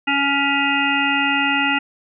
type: harmonic tone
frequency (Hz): 280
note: C#4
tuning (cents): +18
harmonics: 1 / 3 / 5 / 7 / 9 / 10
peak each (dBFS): -23 / -23 / -23 / -23 / -23 / -23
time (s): 0.07-1.79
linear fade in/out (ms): 10
effects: none